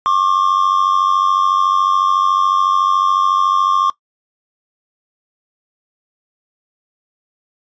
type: tone pair together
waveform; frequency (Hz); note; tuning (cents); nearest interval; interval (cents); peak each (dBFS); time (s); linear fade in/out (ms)
triangle; 1080.8 / 1174.7; C#6 / D6; -44 / 0; minor second; 144; -13; 0.06-3.9; 0
effects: noise-tail reverb RT60 0.1 s tail -18 dB re dry + resampled to 16000 Hz